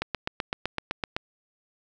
click train, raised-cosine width 0.3 ms, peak -11 dBFS, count 10, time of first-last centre 0.02-1.165 s, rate 7.86 Hz, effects none

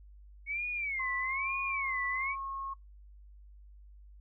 sine tone with vibrato, 2200 Hz, C#7, 14 cents flat, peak -32 dBFS, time 0.46-2.36 s, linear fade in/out 50 ms, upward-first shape sine, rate 1.1 Hz, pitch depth 190 cents each way
sine tone with pitch glide, 1066 to 1087.1 Hz, C6 to C#6, +32 to -34 cents, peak -36 dBFS, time 0.99-2.74 s, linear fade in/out 10 ms, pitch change +34 cents, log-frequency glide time 1.14-1.75 s
effects noise-tail reverb RT60 0.2 s tail -24 dB re dry + added 50 Hz sine -51 dBFS peak until 4.2 s

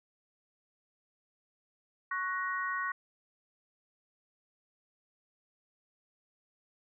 sine chord, F# major, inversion second, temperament equal with one note detuned, 1108.7 / 1480 / 1885.2 Hz, C#6 / F#6 / A#6, 0 / 0 / +19 cents, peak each -35 / -37 / -36 dBFS, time 2.11-2.92 s, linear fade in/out 5 ms, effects none

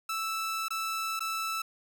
sawtooth tone with dropouts, 1318.5 Hz, E6, in tune, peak -27 dBFS, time 0.09-1.62 s, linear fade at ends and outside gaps 5 ms, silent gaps 0.684-0.705 / 1.194-1.205 s, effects none

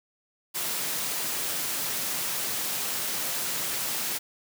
white high-pass noise, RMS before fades -30 dBFS, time 0.54-4.19 s, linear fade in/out 20 ms, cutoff 110 Hz, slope 24 dB/octave, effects none

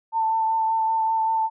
sine tone with vibrato, 891 Hz, A5, 22 cents sharp, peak -19 dBFS, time 0.12-1.5 s, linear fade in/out 50 ms, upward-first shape triangle, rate 5.2 Hz, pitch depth 19 cents each way, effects none

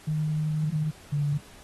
sine tone pair in turn, 153.9 / 145.26 Hz, D#3 / D3, -19 / -19 cents, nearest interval minor second, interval 100 cents, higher first, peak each -24 / -23 dBFS, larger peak second, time 0.07-0.91 / 1.12-1.38 s, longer first, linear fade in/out 10 ms, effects pink hiss -51 dBFS RMS until 1.63 s + AAC 32 kbps

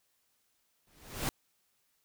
pink noise with exponential growth, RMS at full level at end -30 dBFS, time 0.87-1.29 s, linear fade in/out 0 ms, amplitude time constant 90 ms, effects white hiss -75 dBFS RMS until 2.04 s

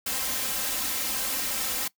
white noise with comb filter, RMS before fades -29 dBFS, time 0.06-1.88 s, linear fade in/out 5 ms, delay 3.8 ms, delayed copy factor +1, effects noise-tail reverb RT60 0.1 s tail -21 dB re dry

